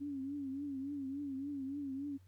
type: tone with vibrato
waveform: sine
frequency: 277.2 Hz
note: C#4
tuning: in tune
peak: -38 dBFS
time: 0-2.18 s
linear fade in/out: 20 ms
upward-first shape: triangle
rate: 3.5 Hz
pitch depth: 98 cents each way
effects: added 93 Hz sine -59 dBFS peak until 2.27 s + pink hiss -75 dBFS RMS until 2.27 s